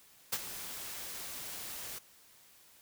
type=noise with ADSR envelope; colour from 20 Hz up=white; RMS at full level=-31 dBFS; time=0.32-1.99 s; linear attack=12 ms; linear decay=45 ms; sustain=-12 dB; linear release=11 ms; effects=white hiss -61 dBFS RMS until 2.81 s